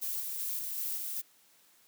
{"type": "noise with tremolo", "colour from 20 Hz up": "violet", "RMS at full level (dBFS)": -35, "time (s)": [0.01, 1.22], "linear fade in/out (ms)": 20, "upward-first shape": "square", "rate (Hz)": 2.6, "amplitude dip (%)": 25, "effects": ["white hiss -64 dBFS RMS until 1.87 s", "high-pass 150 Hz 12 dB/octave"]}